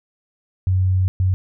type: tone bursts at uneven times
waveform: sine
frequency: 93.2 Hz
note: F#2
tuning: 13 cents sharp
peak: -14 dBFS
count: 2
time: 0.67-1.08 / 1.2-1.34 s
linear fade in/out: 0 ms
effects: none